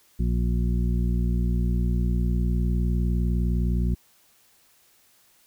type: harmonic tone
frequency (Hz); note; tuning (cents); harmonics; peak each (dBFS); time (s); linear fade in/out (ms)
59.8; A#1; +45; 1 / 2 / 3 / 4 / 6; -22 / -29 / -28 / -34 / -40; 0.19-3.95; 10
effects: white hiss -60 dBFS RMS until 5.46 s